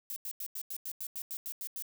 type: noise bursts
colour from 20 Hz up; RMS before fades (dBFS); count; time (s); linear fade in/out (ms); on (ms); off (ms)
violet; -39; 12; 0.1-1.823; 0; 62; 89
effects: none